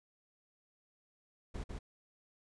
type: noise with echo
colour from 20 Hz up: brown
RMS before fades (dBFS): -41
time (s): 1.54-1.64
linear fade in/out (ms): 10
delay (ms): 150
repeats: 1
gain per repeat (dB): -2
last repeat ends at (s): 1.79
effects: resampled to 22050 Hz